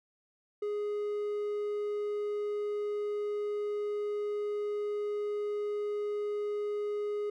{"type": "tone", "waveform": "triangle", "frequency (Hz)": 415.3, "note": "G#4", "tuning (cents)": 0, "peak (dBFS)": -29, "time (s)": [0.62, 7.3], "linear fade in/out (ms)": 5, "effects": []}